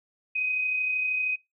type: tone with amplitude modulation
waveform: sine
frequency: 2511 Hz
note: D#7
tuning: 15 cents sharp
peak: -23 dBFS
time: 0.35-1.36 s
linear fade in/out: 10 ms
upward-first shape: sine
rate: 32.9 Hz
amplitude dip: 35%
effects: noise-tail reverb RT60 0.2 s tail -23 dB re dry